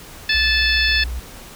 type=harmonic tone; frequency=873 Hz; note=A5; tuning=14 cents flat; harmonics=2 / 3 / 4 / 5 / 6; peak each=-19 / -21 / -22 / -23 / -24 dBFS; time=0.29-1.04 s; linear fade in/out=5 ms
type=tone with vibrato; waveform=sine; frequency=60.5 Hz; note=B1; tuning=35 cents flat; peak=-23 dBFS; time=0.34-1.2 s; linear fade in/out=10 ms; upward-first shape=sine; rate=15 Hz; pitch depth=120 cents each way
effects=pink hiss -39 dBFS RMS until 1.55 s